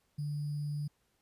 sine tone with sample-and-hold, 147.1 Hz, D3, 3 cents sharp, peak -33 dBFS, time 0.18-0.88 s, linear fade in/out 10 ms, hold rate 4900 Hz, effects pink hiss -75 dBFS RMS until 1.21 s + resampled to 32000 Hz

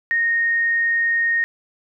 sine tone, 1855 Hz, A#6, 9 cents flat, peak -16 dBFS, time 0.11-1.44 s, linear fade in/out 0 ms, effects none

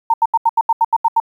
sine tone bursts, 913 Hz, A#5, 36 cents flat, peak -9 dBFS, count 10, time 0.1-1.201 s, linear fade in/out 5 ms, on 39 ms, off 79 ms, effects 8-bit

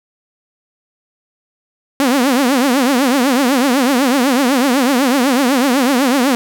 sawtooth tone with vibrato, 261.6 Hz, C4, in tune, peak -7 dBFS, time 2-6.35 s, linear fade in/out 0 ms, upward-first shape triangle, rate 8 Hz, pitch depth 210 cents each way, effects none

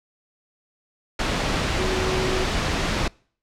sine tone in noise, 373.8 Hz, F#4, 18 cents sharp, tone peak -25 dBFS, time 1.78-2.45 s, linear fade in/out 5 ms, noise pink, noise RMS -23 dBFS, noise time 1.19-3.08 s, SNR -5 dB, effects noise-tail reverb RT60 0.5 s tail -26 dB re dry + low-pass 5000 Hz 12 dB/octave

